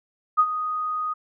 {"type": "tone with ADSR envelope", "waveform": "sine", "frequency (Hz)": 1244.5, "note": "D#6", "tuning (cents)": 0, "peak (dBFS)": -12, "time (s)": [0.37, 1.14], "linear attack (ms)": 24, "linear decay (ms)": 59, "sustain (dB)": -12, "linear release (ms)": 16, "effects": []}